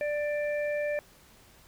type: harmonic tone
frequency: 590 Hz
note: D5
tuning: 8 cents sharp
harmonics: 1 / 3 / 4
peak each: -28 / -38 / -40 dBFS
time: 0.01-0.99 s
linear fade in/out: 0 ms
effects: pink hiss -57 dBFS RMS until 1.67 s